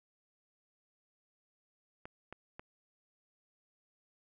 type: clicks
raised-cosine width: 0.5 ms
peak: -30 dBFS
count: 3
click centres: 2.055 / 2.326 / 2.595 s
effects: none